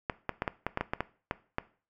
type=clicks; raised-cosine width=0.5 ms; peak=-14 dBFS; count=11; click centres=0.098 / 0.293 / 0.421 / 0.478 / 0.666 / 0.774 / 0.81 / 0.935 / 1.006 / 1.311 / 1.584 s; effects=noise-tail reverb RT60 0.4 s tail -18 dB re dry